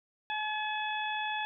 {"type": "harmonic tone", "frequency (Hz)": 854, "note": "G#5", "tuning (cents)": 48, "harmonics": [1, 2, 3, 4], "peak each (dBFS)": [-34, -37, -39, -40], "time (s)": [0.3, 1.45], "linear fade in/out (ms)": 0, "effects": []}